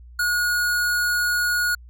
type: tone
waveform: square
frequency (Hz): 1447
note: F#6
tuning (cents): -39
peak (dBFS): -20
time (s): 0.19-1.75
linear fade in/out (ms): 5
effects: added 60 Hz sine -41 dBFS peak until 1.89 s